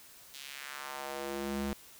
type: tone with high-pass filter sweep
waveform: square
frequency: 69.5 Hz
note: C#2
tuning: 5 cents sharp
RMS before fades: -39 dBFS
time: 0.34-1.73 s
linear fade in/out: 0 ms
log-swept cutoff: 3600 to 140 Hz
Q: 1.5
effects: white hiss -55 dBFS RMS until 1.99 s